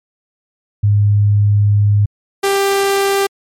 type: tone pair in turn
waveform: sine / sawtooth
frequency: 103 / 394.9 Hz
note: G#2 / G4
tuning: -14 / +13 cents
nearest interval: octave + major seventh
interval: 2327 cents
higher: second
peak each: -8 / -8 dBFS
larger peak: neither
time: 0.83-2.06 / 2.43-3.27 s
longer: first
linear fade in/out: 10 ms
effects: MP3 64 kbps